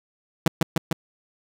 sawtooth tone with echo, 163.5 Hz, E3, 14 cents flat, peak -12 dBFS, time 0.46-0.48 s, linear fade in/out 2 ms, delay 150 ms, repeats 3, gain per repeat -2 dB, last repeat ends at 0.93 s, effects none

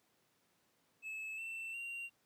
triangle tone with pitch steps, 2600 / 2679 / 2761 Hz, E7 / E7 / F7, -24 / +27 / -20 cents, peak -40 dBFS, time 1.02-2.1 s, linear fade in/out 50 ms, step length 360 ms, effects pink hiss -75 dBFS RMS until 2.25 s + high-pass 150 Hz 12 dB/octave

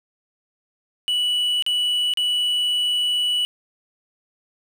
triangle tone with dropouts, 2951 Hz, F#7, 5 cents flat, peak -17 dBFS, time 1.08-3.45 s, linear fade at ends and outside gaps 0 ms, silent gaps 1.624-1.664 / 2.137-2.173 s, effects 8-bit

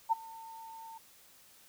sine tone with ADSR envelope, 902 Hz, A5, 43 cents sharp, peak -22 dBFS, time 0.09-0.98 s, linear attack 30 ms, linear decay 18 ms, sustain -23 dB, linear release 6 ms, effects white hiss -60 dBFS RMS until 1.68 s

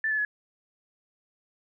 sine tone with pitch steps, 1763 / 1728.7 / 1695.1 Hz, A6 / A6 / G#6, +3 / -31 / +35 cents, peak -24 dBFS, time 0.04-0.25 s, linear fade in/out 2 ms, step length 70 ms, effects none

